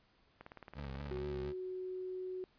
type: click train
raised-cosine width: 0.5 ms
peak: -34 dBFS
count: 15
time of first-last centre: 0.41-1.171 s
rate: 18.4 Hz
type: tone with vibrato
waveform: 20% pulse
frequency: 69.3 Hz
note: C#2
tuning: in tune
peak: -37 dBFS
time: 0.74-1.54 s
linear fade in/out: 50 ms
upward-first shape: sine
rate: 4.2 Hz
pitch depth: 79 cents each way
type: tone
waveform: sine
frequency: 370 Hz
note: F#4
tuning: in tune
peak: -39 dBFS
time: 1.11-2.44 s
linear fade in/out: 0 ms
effects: pink hiss -71 dBFS RMS until 2.58 s + resampled to 11025 Hz